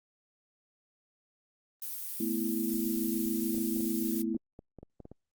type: noise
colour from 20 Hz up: violet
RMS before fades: -38 dBFS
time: 1.82-4.22 s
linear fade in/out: 2 ms
type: chord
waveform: sine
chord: A suspended second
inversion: none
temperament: equal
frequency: 220 / 246.9 / 329.6 Hz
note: A3 / B3 / E4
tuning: 0 / 0 / 0 cents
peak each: -33 / -35 / -33 dBFS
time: 2.2-4.37 s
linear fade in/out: 5 ms
type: clicks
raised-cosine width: 2 ms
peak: -33 dBFS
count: 11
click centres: 3.547 / 3.582 / 3.765 / 3.805 / 4.347 / 4.591 / 4.787 / 4.83 / 5.003 / 5.054 / 5.116 s
effects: Opus 24 kbps